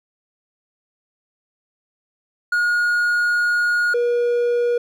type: tone pair in turn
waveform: triangle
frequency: 1438 / 479.9 Hz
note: F#6 / B4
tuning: -50 / -50 cents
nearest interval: octave + perfect fifth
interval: 1900 cents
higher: first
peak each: -14 dBFS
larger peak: neither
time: 2.52-3.94 / 3.94-4.78 s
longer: first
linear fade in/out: 5 ms
effects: none